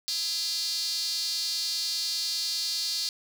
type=tone with high-pass filter; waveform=square; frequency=185 Hz; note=F#3; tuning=in tune; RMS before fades=-30 dBFS; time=0.08-3.09 s; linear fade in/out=0 ms; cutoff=4500 Hz; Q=6.8; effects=10-bit